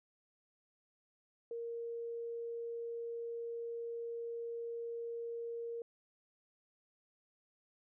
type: tone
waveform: sine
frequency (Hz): 466.2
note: A#4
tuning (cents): 0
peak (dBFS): -39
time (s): 1.51-5.82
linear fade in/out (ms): 2
effects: none